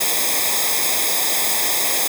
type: noise with comb filter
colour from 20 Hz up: white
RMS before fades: -19 dBFS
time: 0-2.08 s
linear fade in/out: 10 ms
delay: 0.69 ms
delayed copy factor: -0.95
effects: none